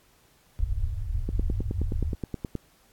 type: low-pass noise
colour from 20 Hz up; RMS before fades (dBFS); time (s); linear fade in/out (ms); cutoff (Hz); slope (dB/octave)
pink; -28; 0.59-2.15; 0; 110; 96
type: click train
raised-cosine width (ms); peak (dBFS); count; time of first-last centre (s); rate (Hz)
3; -17; 13; 1.29-2.553; 9.5
effects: pink hiss -61 dBFS RMS until 2.92 s + AAC 64 kbps